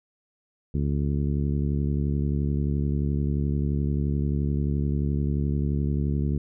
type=harmonic tone; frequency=71.5 Hz; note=D2; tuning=46 cents flat; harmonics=1 / 2 / 3 / 4 / 5 / 6; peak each=-26 / -26 / -30 / -35 / -37 / -42 dBFS; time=0.74-6.38 s; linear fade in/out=5 ms; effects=none